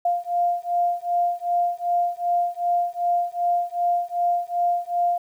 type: beating tone pair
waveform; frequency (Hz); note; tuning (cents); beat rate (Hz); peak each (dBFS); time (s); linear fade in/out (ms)
sine; 698.5 / 701.1; F5 / F5; 0 / +7; 2.6; -23; 0.05-5.18; 5
effects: 9-bit